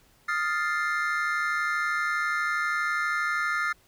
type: chord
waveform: triangle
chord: F dominant seventh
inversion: third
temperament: equal with one note detuned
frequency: 1244.5 / 1396.9 / 1760 / 2101 Hz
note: Eb6 / F6 / A6 / C7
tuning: 0 / 0 / 0 / +7 cents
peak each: -29 / -27 / -29 / -31 dBFS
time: 0.28-3.73 s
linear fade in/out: 10 ms
effects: pink hiss -61 dBFS RMS until 3.87 s